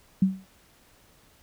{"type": "tone with exponential decay", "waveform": "sine", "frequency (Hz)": 190.2, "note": "F#3", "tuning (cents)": 48, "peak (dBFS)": -14, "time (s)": [0.22, 0.45], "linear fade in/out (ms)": 5, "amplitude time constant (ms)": 50, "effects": ["pink hiss -59 dBFS RMS until 1.42 s"]}